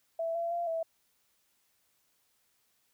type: tone with pitch steps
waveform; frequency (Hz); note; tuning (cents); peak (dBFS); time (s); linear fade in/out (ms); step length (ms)
sine; 661 / 677 / 689 / 656; E5 / E5 / F5 / E5; +5 / +46 / -24 / -9; -30; 0.19-0.83; 5; 160
effects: white hiss -73 dBFS RMS until 2.93 s